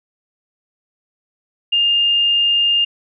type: tone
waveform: sine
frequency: 2815 Hz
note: F7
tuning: 13 cents sharp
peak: -12 dBFS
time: 1.72-2.85 s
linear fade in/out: 10 ms
effects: none